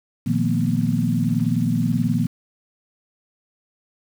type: tone cluster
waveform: sine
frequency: 117.2 / 155.3 / 175.9 / 226.5 / 245.4 Hz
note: A#2 / D#3 / F3 / A#3 / B3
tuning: +10 / -3 / +13 / -50 / -11 cents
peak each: -24 dBFS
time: 0.26-2.27 s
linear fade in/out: 10 ms
effects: 7-bit